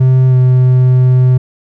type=tone with pitch glide; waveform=triangle; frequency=129.5 to 127.42 Hz; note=C3 to C3; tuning=-17 to -45 cents; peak=-3 dBFS; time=0-1.38 s; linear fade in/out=10 ms; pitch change=-28 cents; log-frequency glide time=0.29-0.35 s; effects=none